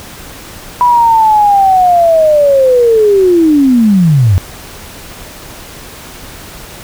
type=linear sweep; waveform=sine; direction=down; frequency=987.8 to 85.5 Hz; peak=-4 dBFS; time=0.81-4.38 s; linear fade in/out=0 ms; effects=pink hiss -30 dBFS RMS until 6.83 s